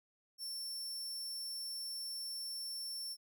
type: tone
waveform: sawtooth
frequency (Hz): 5420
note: E8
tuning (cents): +47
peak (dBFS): -38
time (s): 0.38-3.17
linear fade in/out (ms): 50
effects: none